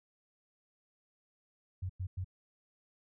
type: tone bursts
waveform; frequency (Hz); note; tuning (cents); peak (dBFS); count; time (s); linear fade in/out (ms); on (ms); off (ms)
sine; 92.5; F#2; 0; -34; 3; 1.82-2.245; 10; 75; 100
effects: none